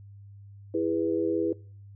sine chord, E major, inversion none, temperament equal with one note detuned, 329.6 / 407.9 / 493.9 Hz, E4 / G#4 / B4, 0 / -31 / 0 cents, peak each -27 / -30 / -30 dBFS, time 0.74-1.53 s, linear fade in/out 5 ms, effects noise-tail reverb RT60 0.5 s tail -25 dB re dry + added 100 Hz sine -45 dBFS peak until 1.95 s

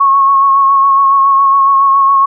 sine tone with vibrato, 1097 Hz, C#6, 18 cents flat, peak -5 dBFS, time 0-2.26 s, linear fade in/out 10 ms, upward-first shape sine, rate 7.2 Hz, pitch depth 25 cents each way, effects none

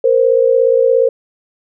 sine tone pair together, 465.9 / 523 Hz, A#4 / C5, -1 / -1 cents, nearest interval major second, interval 200 cents, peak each -11 dBFS, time 0.04-1.09 s, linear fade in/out 5 ms, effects none

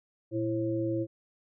sine tone cluster, 117.3 / 333.3 / 537 Hz, A#2 / E4 / C5, +11 / +19 / +45 cents, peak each -34 / -29 / -35 dBFS, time 0.31-1.07 s, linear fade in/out 50 ms, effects none

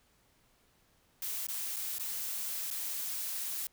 blue noise with dropouts, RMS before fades -37 dBFS, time 1.22-3.67 s, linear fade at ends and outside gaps 2 ms, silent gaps 1.469-1.485 / 1.762-1.766 / 1.984-1.996 / 2.704-2.71 s, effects pink hiss -69 dBFS RMS until 3.72 s

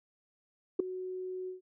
sine tone with ADSR envelope, 370 Hz, F#4, in tune, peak -18 dBFS, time 0.79-1.61 s, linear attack 9 ms, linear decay 4 ms, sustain -18 dB, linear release 130 ms, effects tanh soft clip ceiling -16 dBFS

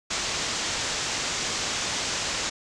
white low-pass noise, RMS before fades -29 dBFS, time 0.1-2.5 s, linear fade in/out 10 ms, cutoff 7400 Hz, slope 48 dB/octave, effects none

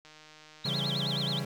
click train, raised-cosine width 0.2 ms, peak -35 dBFS, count 128, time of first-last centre 0.05-0.875 s, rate 154 Hz
sine tone with vibrato, 3635 Hz, A#7, 44 cents flat, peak -31 dBFS, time 0.64-1.4 s, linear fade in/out 10 ms, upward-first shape sine, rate 9.5 Hz, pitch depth 290 cents each way
45% pulse chord, C# diminished, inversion none, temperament equal with one note detuned, 138.59 / 167.11 / 196 Hz, C#3 / E3 / G3, 0 / +24 / 0 cents, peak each -34 / -37 / -38 dBFS, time 0.65-1.45 s, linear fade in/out 5 ms
effects none

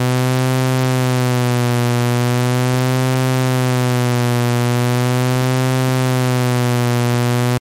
sawtooth tone with vibrato, 125.1 Hz, B2, 23 cents sharp, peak -9 dBFS, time 0-7.58 s, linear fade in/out 5 ms, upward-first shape sine, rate 0.39 Hz, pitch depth 57 cents each way, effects MP3 64 kbps

